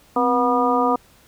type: harmonic tone with a mistuned harmonic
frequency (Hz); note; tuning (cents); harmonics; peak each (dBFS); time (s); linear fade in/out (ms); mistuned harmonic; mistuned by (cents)
243.3; B3; -26; 1 / 2 / 3 / 4 / 5; -22 / -22 / -22 / -22 / -22; 0.16-0.96; 5; 1; +110
effects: pink hiss -53 dBFS RMS until 1.27 s